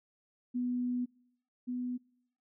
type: tone pair in turn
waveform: sine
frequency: 246.9 / 248.1 Hz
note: B3 / B3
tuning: 0 / +8 cents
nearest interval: unison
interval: 8 cents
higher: second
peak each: -30 / -33 dBFS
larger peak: first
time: 0.54-1.06 / 1.67-1.98 s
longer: first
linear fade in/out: 20 ms
effects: noise-tail reverb RT60 0.8 s tail -26 dB re dry